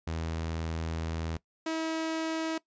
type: tone pair in turn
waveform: sawtooth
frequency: 81.4 / 321.9 Hz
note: E2 / E4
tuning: -21 / -41 cents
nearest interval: 2 octaves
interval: 2380 cents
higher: second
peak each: -28 / -26 dBFS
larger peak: second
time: 0.07-1.37 / 1.66-2.58 s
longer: first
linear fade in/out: 5 ms
effects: noise-tail reverb RT60 0.1 s tail -20 dB re dry + resampled to 16000 Hz